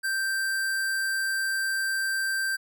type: tone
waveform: square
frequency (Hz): 1568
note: G6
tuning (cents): 0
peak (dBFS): -26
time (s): 0.03-2.57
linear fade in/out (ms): 20
effects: none